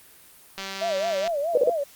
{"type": "click train", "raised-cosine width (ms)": 0.2, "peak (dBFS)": -16, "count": 136, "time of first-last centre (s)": [0.58, 1.276], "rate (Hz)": 194}
{"type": "tone with vibrato", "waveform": "sine", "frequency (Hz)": 623, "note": "D#5", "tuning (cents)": 2, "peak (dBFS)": -23, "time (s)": [0.81, 1.84], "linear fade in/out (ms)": 10, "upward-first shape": "sine", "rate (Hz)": 4.7, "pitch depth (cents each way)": 180}
{"type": "tone bursts", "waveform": "sine", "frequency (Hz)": 498.3, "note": "B4", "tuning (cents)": 15, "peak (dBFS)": -15, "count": 3, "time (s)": [1.55, 1.697], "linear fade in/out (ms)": 2, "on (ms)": 25, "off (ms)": 36}
{"effects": ["white hiss -51 dBFS RMS until 1.95 s", "Opus 32 kbps"]}